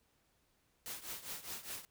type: noise with tremolo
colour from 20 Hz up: white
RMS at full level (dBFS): -42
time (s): 0.86-1.85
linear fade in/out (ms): 0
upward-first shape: triangle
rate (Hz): 4.9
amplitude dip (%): 85
effects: pink hiss -75 dBFS RMS until 1.9 s